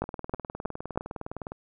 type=two click trains; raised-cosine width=1 ms; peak=-21 / -14 dBFS; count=30 / 4; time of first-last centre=0.04-1.52 / 0.02-0.975 s; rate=19.6 / 3.14 Hz; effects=none